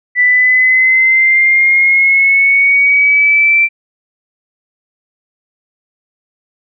sine exponential sweep, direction up, 1976 to 2349 Hz, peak -6 dBFS, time 0.15-3.69 s, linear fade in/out 50 ms, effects none

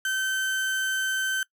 35% pulse tone, 1542 Hz, G6, 29 cents flat, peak -23 dBFS, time 0.05-1.43 s, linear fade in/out 2 ms, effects noise-tail reverb RT60 0.1 s tail -23 dB re dry

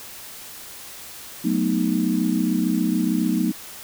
sine chord, B dominant seventh, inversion second, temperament equal, 185 / 220 / 246.9 / 311.1 Hz, F#3 / A3 / B3 / D#4, 0 / 0 / 0 / 0 cents, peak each -24 dBFS, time 1.44-3.52 s, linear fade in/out 10 ms, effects white hiss -39 dBFS RMS until 3.83 s

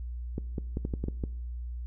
clicks, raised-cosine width 3 ms, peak -19 dBFS, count 8, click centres 0.381 / 0.582 / 0.771 / 0.851 / 0.938 / 1.04 / 1.084 / 1.238 s, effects noise-tail reverb RT60 0.7 s tail -21 dB re dry + added 60 Hz sine -34 dBFS peak until 1.86 s

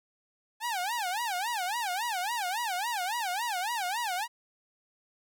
sawtooth tone with vibrato, 830.6 Hz, G#5, in tune, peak -26 dBFS, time 0.6-4.28 s, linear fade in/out 50 ms, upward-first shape sine, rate 3.6 Hz, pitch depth 270 cents each way, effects none

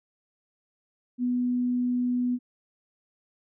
sine tone, 246.9 Hz, B3, in tune, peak -23 dBFS, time 1.18-2.39 s, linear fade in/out 50 ms, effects none

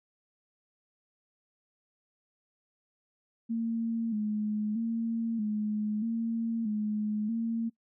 sine tone with vibrato, 220 Hz, A3, in tune, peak -28 dBFS, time 3.49-7.7 s, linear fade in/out 20 ms, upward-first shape square, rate 0.79 Hz, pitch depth 66 cents each way, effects noise-tail reverb RT60 0.1 s tail -23 dB re dry

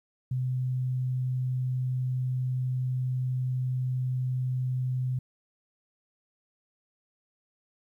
sine tone, 127.7 Hz, C3, 42 cents flat, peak -26 dBFS, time 0.31-5.19 s, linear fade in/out 5 ms, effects 11-bit

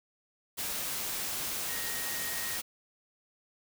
sine tone in noise, 1873 Hz, A#6, 8 cents sharp, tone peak -41 dBFS, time 1.68-2.58 s, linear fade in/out 20 ms, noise white, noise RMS -35 dBFS, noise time 0.57-2.62 s, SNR -9 dB, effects none

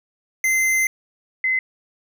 square / sine tone pair in turn, 2071 / 2048 Hz, C7 / C7, -18 / -38 cents, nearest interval unison, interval 20 cents, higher first, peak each -17 dBFS, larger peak neither, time 0.44-0.87 / 1.44-1.59 s, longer first, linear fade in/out 2 ms, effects none

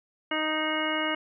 harmonic tone with a mistuned harmonic, 310.7 Hz, D#4, 2 cents flat, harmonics 1 / 2 / 3 / 4 / 5 / 6 / 7 / 9, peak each -32 / -33 / -36 / -34 / -35 / -37 / -33 / -33 dBFS, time 0.31-1.15 s, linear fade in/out 5 ms, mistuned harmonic 9, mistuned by +51 cents, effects none

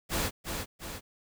pink noise with echo, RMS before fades -30 dBFS, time 0.09-0.31 s, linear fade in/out 50 ms, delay 350 ms, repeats 2, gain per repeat -5 dB, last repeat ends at 1.01 s, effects none

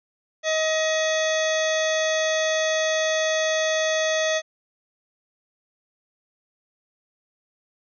harmonic tone with a mistuned harmonic, 632 Hz, D#5, 27 cents sharp, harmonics 1 / 2 / 3 / 4 / 5 / 6 / 7 / 8 / 9 / 10, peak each -22 / -35 / -27 / -34 / -30 / -40 / -40 / -42 / -41 / -32 dBFS, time 0.43-4.42 s, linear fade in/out 50 ms, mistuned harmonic 5, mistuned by +130 cents, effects none

